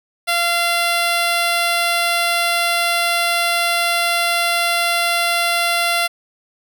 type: tone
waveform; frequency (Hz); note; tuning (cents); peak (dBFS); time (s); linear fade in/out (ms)
10% pulse; 688; F5; -26; -7; 0.27-6.08; 20
effects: none